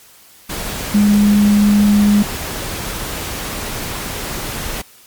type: tone in noise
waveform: sine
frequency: 206.1 Hz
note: G#3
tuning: 13 cents flat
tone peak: -8 dBFS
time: 0.94-2.23 s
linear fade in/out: 10 ms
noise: pink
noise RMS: -24 dBFS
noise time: 0.49-4.82 s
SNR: +13 dB
effects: white hiss -45 dBFS RMS until 5.06 s + MP3 96 kbps